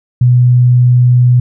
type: tone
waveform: sine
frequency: 123.7 Hz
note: B2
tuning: 3 cents sharp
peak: -4 dBFS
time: 0.21-1.4 s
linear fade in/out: 5 ms
effects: none